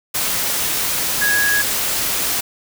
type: tone in noise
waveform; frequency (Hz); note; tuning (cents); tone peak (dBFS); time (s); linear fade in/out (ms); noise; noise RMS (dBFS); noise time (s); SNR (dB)
sine; 1661.2; G#6; 0; -15; 1.21-1.62; 10; white; -20; 0.14-2.41; +2
effects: none